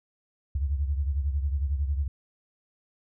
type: beating tone pair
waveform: sine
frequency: 69.3 / 80.3 Hz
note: C#2 / E2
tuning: 0 / -45 cents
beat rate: 11 Hz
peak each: -25 / -32 dBFS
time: 0.55-2.08 s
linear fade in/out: 5 ms
effects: none